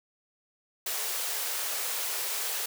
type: high-pass noise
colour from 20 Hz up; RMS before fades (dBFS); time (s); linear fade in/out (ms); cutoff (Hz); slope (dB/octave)
white; -32; 0.86-2.66; 5; 380; 96
effects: none